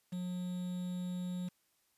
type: tone with quantisation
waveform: triangle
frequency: 180 Hz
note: F#3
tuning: 47 cents flat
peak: -34 dBFS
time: 0.12-1.49 s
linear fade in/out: 10 ms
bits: 9
effects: white hiss -75 dBFS RMS until 1.97 s + resampled to 32000 Hz